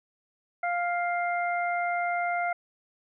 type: harmonic tone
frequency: 700 Hz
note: F5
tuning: 4 cents sharp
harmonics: 1 / 2 / 3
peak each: -27 / -33 / -33 dBFS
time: 0.63-2.53 s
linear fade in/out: 5 ms
effects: none